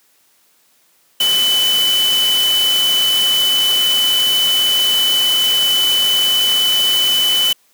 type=tone in noise; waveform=sine; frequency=3000 Hz; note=F#7; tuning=23 cents sharp; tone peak=-12 dBFS; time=1.2-7.53 s; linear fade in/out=5 ms; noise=white; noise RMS=-22 dBFS; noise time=1.2-7.53 s; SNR=+7 dB; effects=white hiss -56 dBFS RMS until 7.73 s + high-pass 150 Hz 12 dB/octave